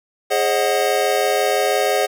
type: chord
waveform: square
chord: Ab dominant seventh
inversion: none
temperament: equal with one note detuned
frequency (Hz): 415.3 / 536.4 / 622.3 / 740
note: Ab4 / C5 / Eb5 / Gb5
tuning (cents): 0 / +43 / 0 / 0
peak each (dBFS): -22 / -22 / -23 / -22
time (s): 0.3-2.07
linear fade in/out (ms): 20
effects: none